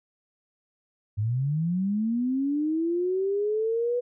sine linear sweep, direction up, 99.7 to 493.9 Hz, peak -23 dBFS, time 1.17-4.01 s, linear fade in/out 20 ms, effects none

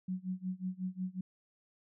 sine tone with tremolo, 185 Hz, F#3, in tune, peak -32 dBFS, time 0.08-1.21 s, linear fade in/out 5 ms, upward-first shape sine, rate 5.5 Hz, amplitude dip 95%, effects none

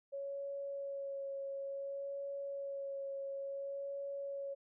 sine tone with vibrato, 554.4 Hz, C#5, in tune, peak -39 dBFS, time 0.12-4.55 s, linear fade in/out 20 ms, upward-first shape sine, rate 0.57 Hz, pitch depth 14 cents each way, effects none

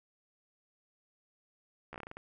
slowing click train, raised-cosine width 0.5 ms, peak -29 dBFS, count 9, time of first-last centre 1.93-2.17 s, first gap 13 ms, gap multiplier 1.23, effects none

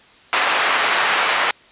pink band-pass noise, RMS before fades -18 dBFS, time 0.33-1.51 s, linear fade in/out 0 ms, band 970 to 2700 Hz, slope 12 dB/octave, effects white hiss -48 dBFS RMS until 1.71 s + resampled to 8000 Hz

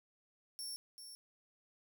25% pulse tone with echo, 5460 Hz, F8, 40 cents flat, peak -37 dBFS, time 0.59-0.76 s, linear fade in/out 0 ms, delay 390 ms, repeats 1, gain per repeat -8 dB, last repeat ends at 1.15 s, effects none

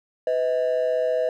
triangle ring-modulated tone, 569 Hz, C#5, 45 cents sharp, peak -14 dBFS, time 0.27-1.29 s, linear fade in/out 2 ms, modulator 67.5 Hz, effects tanh soft clip ceiling -13 dBFS

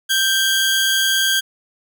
sawtooth tone pair together, 1568 / 3311 Hz, G6 / G#7, 0 / -6 cents, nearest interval octave + minor second, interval 1294 cents, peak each -14 / -15 dBFS, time 0.09-1.41 s, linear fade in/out 20 ms, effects none

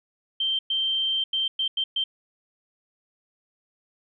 sine tone bursts at uneven times, 3136 Hz, G7, in tune, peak -22 dBFS, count 6, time 0.4-0.59 / 0.7-1.24 / 1.33-1.48 / 1.59-1.68 / 1.77-1.84 / 1.96-2.04 s, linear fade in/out 5 ms, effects none

